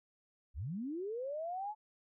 sine linear sweep, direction up, 49 to 868 Hz, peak -37 dBFS, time 0.54-1.75 s, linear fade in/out 50 ms, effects none

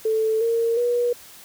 sine tone with pitch steps, 440 / 460.8 / 482.6 Hz, A4 / A#4 / B4, 0 / -20 / -40 cents, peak -18 dBFS, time 0.05-1.13 s, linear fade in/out 5 ms, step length 360 ms, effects white hiss -45 dBFS RMS until 1.44 s

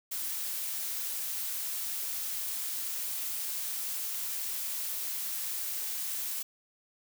blue noise, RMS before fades -35 dBFS, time 0.11-6.43 s, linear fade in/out 10 ms, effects none

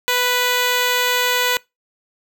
5% pulse tone with notch filter, 493.9 Hz, B4, in tune, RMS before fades -18 dBFS, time 0.08-1.57 s, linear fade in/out 0 ms, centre 5300 Hz, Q 2, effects noise-tail reverb RT60 0.2 s tail -23 dB re dry

